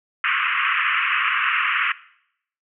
pink band-pass noise, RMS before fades -21 dBFS, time 0.24-1.92 s, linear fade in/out 2 ms, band 1100 to 2900 Hz, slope 96 dB/octave, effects noise-tail reverb RT60 0.7 s tail -19 dB re dry

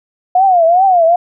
sine tone with vibrato, 714 Hz, F5, 38 cents sharp, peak -6 dBFS, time 0.35-1.16 s, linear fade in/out 5 ms, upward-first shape triangle, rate 2.5 Hz, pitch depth 180 cents each way, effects none

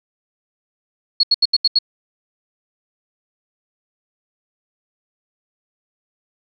sine tone bursts, 4338 Hz, C#8, 38 cents flat, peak -10 dBFS, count 6, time 1.2-1.788 s, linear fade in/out 5 ms, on 33 ms, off 78 ms, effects none

